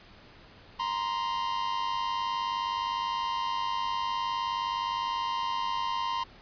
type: tone pair together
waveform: 45% pulse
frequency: 940.5 / 1040 Hz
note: A#5 / C6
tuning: +15 / -11 cents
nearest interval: major second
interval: 174 cents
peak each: -32 / -31 dBFS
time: 0.79-6.24 s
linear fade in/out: 10 ms
effects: pink hiss -53 dBFS RMS until 6.41 s + resampled to 11025 Hz